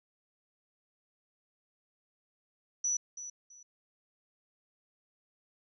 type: tone with echo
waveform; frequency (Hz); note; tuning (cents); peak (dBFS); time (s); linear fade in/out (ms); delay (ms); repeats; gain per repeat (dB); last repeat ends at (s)
sine; 5920; F#8; 0; -28; 2.84-2.97; 5; 330; 2; -12; 3.63
effects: none